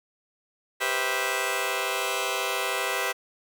10% pulse chord, C major seventh, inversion second, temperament just, 392.4 / 490.5 / 523.3 / 654.1 Hz, G4 / B4 / C5 / E5, +2 / -12 / 0 / -14 cents, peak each -23 dBFS, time 0.8-3.13 s, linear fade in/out 20 ms, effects none

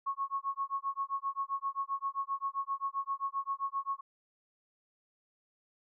sine tone with tremolo, 1099 Hz, C#6, 15 cents flat, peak -29 dBFS, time 0.06-4.01 s, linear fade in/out 10 ms, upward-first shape sine, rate 7.6 Hz, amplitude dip 100%, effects none

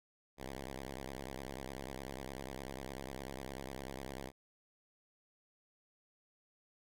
5% pulse tone with vibrato, 66.5 Hz, C2, 29 cents sharp, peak -32 dBFS, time 0.37-4.32 s, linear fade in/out 50 ms, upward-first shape square, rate 10 Hz, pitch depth 99 cents each way, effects none

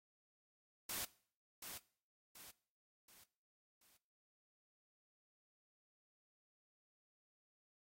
white noise with echo, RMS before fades -43 dBFS, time 0.89-1.05 s, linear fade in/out 5 ms, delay 730 ms, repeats 4, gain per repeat -7 dB, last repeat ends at 3.97 s, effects noise-tail reverb RT60 0.5 s tail -20 dB re dry + AAC 48 kbps

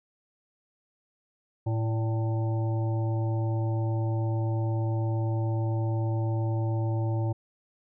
harmonic tone with a mistuned harmonic, 111.4 Hz, A2, 22 cents sharp, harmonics 1 / 3 / 5 / 7 / 8, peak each -25 / -35 / -39 / -42 / -43 dBFS, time 1.66-7.33 s, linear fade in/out 10 ms, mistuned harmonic 5, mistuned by +49 cents, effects none

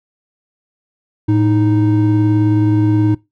triangle tone pair together, 110 / 311.1 Hz, A2 / D#4, 0 / 0 cents, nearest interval octave + tritone, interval 1800 cents, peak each -11 dBFS, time 1.28-3.15 s, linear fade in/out 10 ms, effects noise-tail reverb RT60 0.2 s tail -21 dB re dry

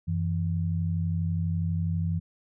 sine tone pair together, 92.5 / 164.72 Hz, F#2 / E3, 0 / -1 cents, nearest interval minor seventh, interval 999 cents, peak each -27 / -28 dBFS, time 0.07-2.2 s, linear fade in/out 20 ms, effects none

